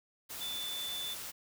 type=tone in noise; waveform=sine; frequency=3509 Hz; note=A7; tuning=5 cents flat; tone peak=-37 dBFS; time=0.4-1.15 s; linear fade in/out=20 ms; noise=white; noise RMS=-43 dBFS; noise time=0.29-1.32 s; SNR=+3 dB; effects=none